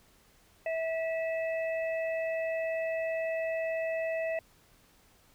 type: harmonic tone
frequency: 651 Hz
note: E5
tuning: 22 cents flat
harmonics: 1 / 3 / 4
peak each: -30 / -40 / -42 dBFS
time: 0.66-4.39 s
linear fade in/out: 2 ms
effects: pink hiss -63 dBFS RMS until 5.34 s

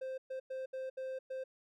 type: tone bursts at uneven times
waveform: triangle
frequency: 523.3 Hz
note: C5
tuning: in tune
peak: -36 dBFS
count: 6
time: 0.01-0.18 / 0.3-0.4 / 0.5-0.66 / 0.73-0.9 / 0.97-1.19 / 1.3-1.44 s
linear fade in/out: 10 ms
effects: none

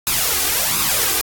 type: noise with flanger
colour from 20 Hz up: white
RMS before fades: -18 dBFS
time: 0.07-1.21 s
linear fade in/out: 0 ms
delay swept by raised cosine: 0.78 to 2.58 ms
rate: 1.4 Hz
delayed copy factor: +0.65
effects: AAC 64 kbps

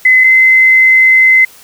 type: tone pair in turn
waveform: sine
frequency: 2034 / 2055 Hz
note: C7 / C7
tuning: -50 / -32 cents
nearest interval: unison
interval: 18 cents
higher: second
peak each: -3 dBFS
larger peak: neither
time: 0.05-0.24 / 0.24-1.45 s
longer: second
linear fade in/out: 5 ms
effects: white hiss -39 dBFS RMS until 1.63 s

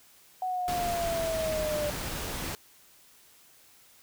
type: linear sweep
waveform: sine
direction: down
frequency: 746 to 588 Hz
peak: -28 dBFS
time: 0.42-1.9 s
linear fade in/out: 2 ms
type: noise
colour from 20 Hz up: pink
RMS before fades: -35 dBFS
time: 0.68-2.55 s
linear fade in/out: 0 ms
effects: white hiss -58 dBFS RMS until 4.02 s

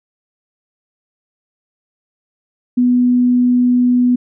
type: tone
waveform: sine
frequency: 246.9 Hz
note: B3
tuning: in tune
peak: -9 dBFS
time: 2.77-4.16 s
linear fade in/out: 10 ms
effects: none

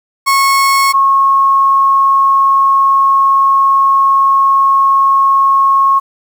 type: tone pair in turn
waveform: 35% pulse / sine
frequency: 1096 / 1090.6 Hz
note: C#6 / C#6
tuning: -20 / -29 cents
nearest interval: unison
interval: 9 cents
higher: first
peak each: -6 dBFS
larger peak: neither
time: 0.26-0.93 / 0.93-6 s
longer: second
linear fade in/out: 20 ms
effects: 7-bit

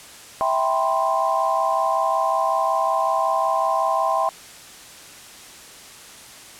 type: chord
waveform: sine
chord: C major seventh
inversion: first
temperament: just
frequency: 654.1 / 784.9 / 981.1 / 1046.5 Hz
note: E5 / G5 / B5 / C6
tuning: -14 / +2 / -12 / 0 cents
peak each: -23 / -23 / -27 / -22 dBFS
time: 0.41-4.29 s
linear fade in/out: 0 ms
effects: white hiss -42 dBFS RMS until 6.59 s + low-pass 10000 Hz 12 dB/octave

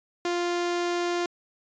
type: tone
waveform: sawtooth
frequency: 349.2 Hz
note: F4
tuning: in tune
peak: -21 dBFS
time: 0.25-1.26 s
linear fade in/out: 2 ms
effects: resampled to 16000 Hz

